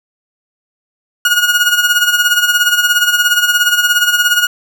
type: tone with tremolo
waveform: 30% pulse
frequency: 1441 Hz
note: F#6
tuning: 46 cents flat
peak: -4 dBFS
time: 1.25-4.47 s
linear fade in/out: 2 ms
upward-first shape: sine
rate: 17 Hz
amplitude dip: 65%
effects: none